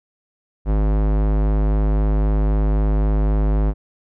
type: tone with low-pass filter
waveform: square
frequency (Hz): 51.91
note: G#1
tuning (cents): 0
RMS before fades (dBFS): -17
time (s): 0.65-3.74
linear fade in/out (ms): 50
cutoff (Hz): 920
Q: 0.63
effects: none